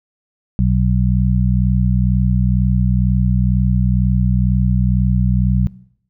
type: harmonic tone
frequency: 62.1 Hz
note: B1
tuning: 10 cents sharp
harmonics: 1 / 2 / 3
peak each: -16 / -16 / -16 dBFS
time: 0.59-5.67 s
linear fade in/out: 0 ms
effects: noise-tail reverb RT60 0.7 s tail -21 dB re dry